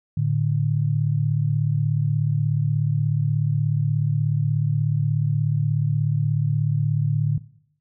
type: tone pair together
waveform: sine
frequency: 111.39 / 148 Hz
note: A2 / D3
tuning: +22 / +14 cents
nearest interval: perfect fourth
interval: 492 cents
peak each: -22 / -21 dBFS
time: 0.17-7.38 s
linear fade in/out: 5 ms
effects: noise-tail reverb RT60 0.7 s tail -19 dB re dry